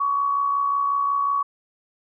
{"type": "tone with amplitude modulation", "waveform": "sine", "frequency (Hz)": 1125, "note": "C#6", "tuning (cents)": 25, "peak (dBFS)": -17, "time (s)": [0, 1.43], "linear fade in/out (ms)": 10, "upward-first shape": "sine", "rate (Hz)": 65.5, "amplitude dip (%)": 45, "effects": []}